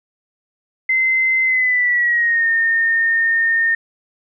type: tone with pitch glide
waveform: sine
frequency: 2064 to 1828.2 Hz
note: C7 to A#6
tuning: -24 to -34 cents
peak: -13 dBFS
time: 0.89-3.75 s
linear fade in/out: 5 ms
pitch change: -210 cents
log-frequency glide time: 1.44-2.48 s
effects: none